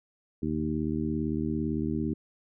harmonic tone with a mistuned harmonic, 77.78 Hz, D#2, in tune, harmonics 1 / 2 / 3 / 4 / 5, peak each -36 / -34 / -31 / -32 / -37 dBFS, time 0.42-2.14 s, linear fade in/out 10 ms, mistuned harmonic 1, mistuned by +45 cents, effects none

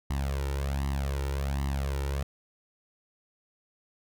sawtooth tone with flanger, 69 Hz, C#2, 7 cents flat, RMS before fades -30 dBFS, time 0.1-2.23 s, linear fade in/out 5 ms, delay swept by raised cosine 1 to 2.2 ms, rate 1.3 Hz, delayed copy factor +0.8, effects none

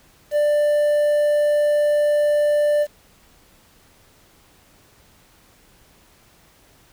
triangle tone with quantisation, 591 Hz, D5, 11 cents sharp, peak -13 dBFS, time 0.31-2.87 s, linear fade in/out 50 ms, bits 7, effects pink hiss -54 dBFS RMS until 6.92 s

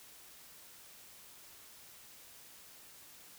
silence, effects white hiss -56 dBFS RMS until 3.38 s

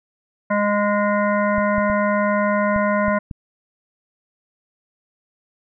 harmonic tone, 206.1 Hz, G#3, 13 cents flat, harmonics 1 / 3 / 5 / 7 / 9 / 10, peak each -21 / -20 / -23 / -26 / -30 / -33 dBFS, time 0.5-3.19 s, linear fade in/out 10 ms
clicks, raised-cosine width 5 ms, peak -17 dBFS, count 6, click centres 1.582 / 1.782 / 1.9 / 2.762 / 3.082 / 3.312 s
effects none

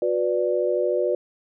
sine chord, B minor, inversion second, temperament equal with one note detuned, 363.4 / 493.9 / 587.3 Hz, F#4 / B4 / D5, -31 / 0 / 0 cents, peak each -24 dBFS, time 0.02-1.15 s, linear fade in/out 2 ms, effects none

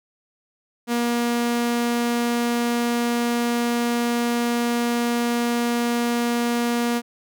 sawtooth tone, 237.8 Hz, A#3, 35 cents sharp, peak -16 dBFS, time 0.87-7.02 s, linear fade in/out 50 ms, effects none

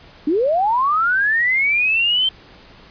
sine linear sweep, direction up, 278.3 to 3136 Hz, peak -14 dBFS, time 0.27-2.29 s, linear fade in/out 5 ms, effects pink hiss -45 dBFS RMS until 2.9 s + resampled to 11025 Hz

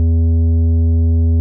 triangle tone with tanh clipping, 82.41 Hz, E2, in tune, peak -11 dBFS, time 0-1.4 s, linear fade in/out 0 ms, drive 13 dB, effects none

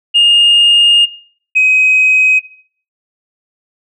sine tone pair in turn, 2835 / 2526 Hz, F7 / D#7, +25 / +26 cents, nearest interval major second, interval 199 cents, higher first, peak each -4 dBFS, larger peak neither, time 0.14-1.06 / 1.55-2.4 s, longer first, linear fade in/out 20 ms, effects noise-tail reverb RT60 0.5 s tail -18 dB re dry + tanh soft clip ceiling -2 dBFS

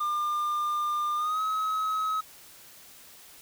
triangle tone with pitch glide, 1200 to 1278.7 Hz, D6 to D#6, +37 to +47 cents, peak -24 dBFS, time 0-2.21 s, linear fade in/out 10 ms, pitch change +110 cents, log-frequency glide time 1.16-1.41 s, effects white hiss -51 dBFS RMS until 3.41 s

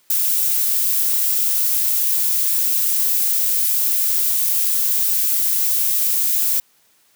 violet noise, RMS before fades -18 dBFS, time 0.1-6.6 s, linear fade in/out 2 ms, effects white hiss -58 dBFS RMS until 7.15 s + high-pass 100 Hz 12 dB/octave

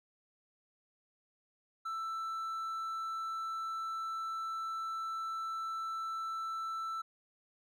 triangle tone, 1327 Hz, E6, 11 cents sharp, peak -34 dBFS, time 1.85-7.02 s, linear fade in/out 10 ms, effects none

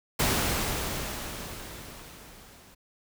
pink noise with level ramp, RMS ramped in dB -24 to -54 dBFS, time 0.19-2.75 s, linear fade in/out 10 ms, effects none

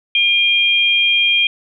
sine tone pair together, 2410 / 3213 Hz, D7 / G7, +44 / +42 cents, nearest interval perfect fourth, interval 498 cents, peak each -14 dBFS, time 0.15-1.47 s, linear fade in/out 2 ms, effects none

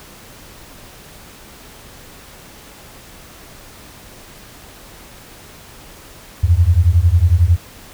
sine beating tone pair, 81 / 92 Hz, E2 / F#2, -30 / -9 cents, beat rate 11 Hz, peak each -12 dBFS, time 6.43-7.57 s, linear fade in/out 10 ms, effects pink hiss -40 dBFS RMS until 7.93 s

